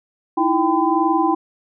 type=tone cluster; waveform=sine; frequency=314.5 / 336.1 / 785 / 1012 Hz; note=D#4 / E4 / G5 / B5; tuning=+19 / +34 / +2 / +42 cents; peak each=-20 dBFS; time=0.37-1.35 s; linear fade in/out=10 ms; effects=none